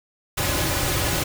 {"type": "noise with comb filter", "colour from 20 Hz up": "pink", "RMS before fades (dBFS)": -23, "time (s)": [0.37, 1.24], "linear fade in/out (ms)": 10, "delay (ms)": 4.4, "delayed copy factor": -0.65, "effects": []}